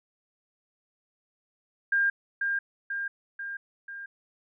sine tone with echo, 1604 Hz, G6, 39 cents sharp, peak -21 dBFS, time 1.92-2.1 s, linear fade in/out 5 ms, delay 490 ms, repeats 4, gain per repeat -4 dB, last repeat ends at 4.06 s, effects none

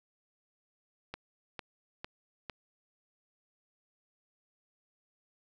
click train, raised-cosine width 0.3 ms, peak -23 dBFS, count 4, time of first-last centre 1.14-2.497 s, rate 2.21 Hz, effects none

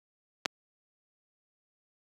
clicks, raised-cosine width 0.2 ms, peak -27 / -7 dBFS, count 2, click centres 0.453 / 0.458 s, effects high-pass 200 Hz 12 dB/octave + 8-bit

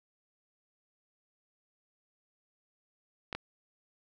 clicks, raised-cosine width 0.3 ms, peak -21 / -20 dBFS, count 2, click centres 3.328 / 3.35 s, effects none

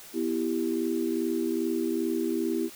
sine chord, E minor, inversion second, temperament equal, 246.9 / 329.6 / 392 Hz, B3 / E4 / G4, 0 / 0 / 0 cents, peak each -31 / -28 / -31 dBFS, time 0.13-2.7 s, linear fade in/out 50 ms, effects white hiss -47 dBFS RMS until 2.75 s

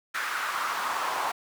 brown noise with high-pass filter sweep, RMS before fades -30 dBFS, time 0.14-1.32 s, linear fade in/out 10 ms, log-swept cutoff 1500 to 890 Hz, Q 3.2, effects none

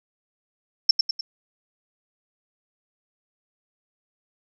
sine tone with echo, 5390 Hz, E8, 38 cents sharp, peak -9 dBFS, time 0.89-0.91 s, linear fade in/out 5 ms, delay 100 ms, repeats 3, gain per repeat -6 dB, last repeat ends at 1.21 s, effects none

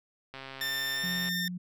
click train, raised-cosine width 0.3 ms, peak -26 dBFS, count 128, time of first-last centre 0.34-1.288 s, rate 134 Hz
20% pulse tone with pitch glide, 1792 to 1807.6 Hz, A6 to A6, +31 to +46 cents, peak -25 dBFS, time 0.61-1.48 s, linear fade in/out 2 ms, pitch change +15 cents, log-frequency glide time 0.92-1.09 s
sine tone, 179.1 Hz, F3, 44 cents sharp, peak -34 dBFS, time 1.03-1.58 s, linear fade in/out 10 ms
effects none

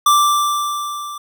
square tone with level ramp, 1174.7 Hz, D6, in tune, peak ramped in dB -9 to -28 dBFS, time 0.06-1.18 s, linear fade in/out 5 ms, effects none

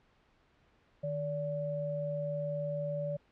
sine tone pair together, 153.2 / 577.3 Hz, D#3 / D5, -27 / -30 cents, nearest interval octave + major seventh, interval 2297 cents, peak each -37 / -34 dBFS, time 1.03-3.17 s, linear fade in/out 10 ms, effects pink hiss -68 dBFS RMS until 3.31 s + low-pass 3000 Hz 12 dB/octave

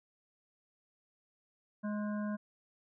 harmonic tone with a mistuned harmonic, 209.3 Hz, G#3, 14 cents sharp, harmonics 1 / 3 / 5 / 7 / 8, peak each -34 / -44 / -48 / -51 / -52 dBFS, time 1.83-2.37 s, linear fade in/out 20 ms, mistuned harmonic 8, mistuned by -76 cents, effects none

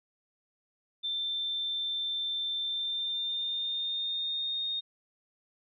sine tone with pitch glide, 3560 to 3694 Hz, A7 to A#7, +20 to -16 cents, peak -30 dBFS, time 1.03-4.81 s, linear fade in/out 20 ms, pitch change +64 cents, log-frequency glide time 2.59-4.64 s, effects none

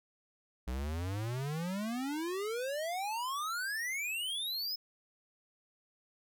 square exponential sweep, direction up, 59.9 to 5230 Hz, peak -35 dBFS, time 0.67-4.76 s, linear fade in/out 10 ms, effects none

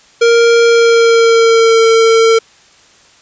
square tone with pitch glide, 466.2 to 452.1 Hz, A#4 to A4, 0 to +47 cents, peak -6 dBFS, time 0.21-2.39 s, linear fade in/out 10 ms, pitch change -53 cents, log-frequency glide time 0.67-1.82 s, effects white hiss -45 dBFS RMS until 3.21 s + resampled to 16000 Hz

